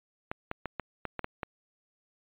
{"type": "clicks", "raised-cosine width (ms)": 0.5, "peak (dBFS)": -18, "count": 8, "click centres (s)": [0.315, 0.514, 0.657, 0.797, 1.053, 1.193, 1.244, 1.432], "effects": ["resampled to 8000 Hz"]}